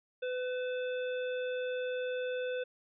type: harmonic tone with a mistuned harmonic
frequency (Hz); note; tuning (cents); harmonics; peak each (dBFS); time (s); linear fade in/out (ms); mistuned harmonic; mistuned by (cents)
503; B4; +32; 1 / 3 / 5 / 7; -33 / -43 / -47 / -50; 0.22-2.64; 10; 5; +63
effects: none